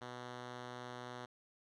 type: tone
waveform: 5% pulse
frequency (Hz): 123.47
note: B2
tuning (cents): 0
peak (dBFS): -34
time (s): 0.01-1.26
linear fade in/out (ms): 10
effects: low-pass 5000 Hz 12 dB/octave